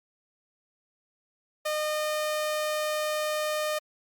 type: tone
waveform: sawtooth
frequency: 610 Hz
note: D#5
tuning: 34 cents flat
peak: -23 dBFS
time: 1.65-3.79 s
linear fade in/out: 10 ms
effects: Opus 48 kbps